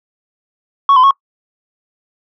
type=tone with pitch steps; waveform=sine; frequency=1111 / 1019 / 1099 Hz; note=C#6 / C6 / C#6; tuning=+4 / -46 / -15 cents; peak=-3 dBFS; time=0.89-1.109 s; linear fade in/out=2 ms; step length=73 ms; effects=noise-tail reverb RT60 0.1 s tail -25 dB re dry + tanh soft clip ceiling -4 dBFS